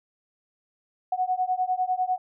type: beating tone pair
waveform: sine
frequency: 733 / 743 Hz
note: F#5 / F#5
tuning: -16 / +7 cents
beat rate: 10 Hz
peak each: -26 dBFS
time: 1.12-2.18 s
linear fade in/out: 5 ms
effects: none